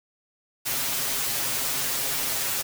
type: noise with comb filter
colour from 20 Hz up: white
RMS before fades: -27 dBFS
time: 0.65-2.63 s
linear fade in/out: 20 ms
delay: 7.4 ms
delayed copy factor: +1
effects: none